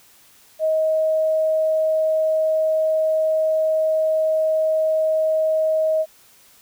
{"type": "tone", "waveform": "sine", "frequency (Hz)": 631, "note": "D#5", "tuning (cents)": 24, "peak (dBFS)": -16, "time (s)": [0.59, 6.06], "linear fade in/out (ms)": 50, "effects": ["white hiss -52 dBFS RMS until 6.61 s"]}